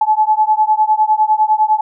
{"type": "beating tone pair", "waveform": "sine", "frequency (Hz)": [856, 865.9], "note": ["A5", "A5"], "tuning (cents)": [-48, -28], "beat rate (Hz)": 9.9, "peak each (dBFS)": -13, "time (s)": [0.01, 1.81], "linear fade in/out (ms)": 5, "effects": []}